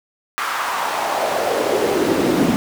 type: noise with high-pass filter sweep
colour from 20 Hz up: brown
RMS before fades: -19 dBFS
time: 0.38-2.56 s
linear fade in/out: 0 ms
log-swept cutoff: 1300 to 240 Hz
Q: 2.8
effects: none